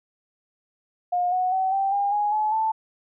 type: tone with pitch steps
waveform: sine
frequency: 714 / 735.8 / 758.2 / 781.3 / 805.1 / 829.7 / 855 / 881.1 Hz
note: F5 / F#5 / F#5 / G5 / G5 / G#5 / A5 / A5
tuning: +38 / -10 / +42 / -6 / +46 / -2 / -50 / +2 cents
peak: -20 dBFS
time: 1.12-2.72 s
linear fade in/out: 10 ms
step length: 200 ms
effects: none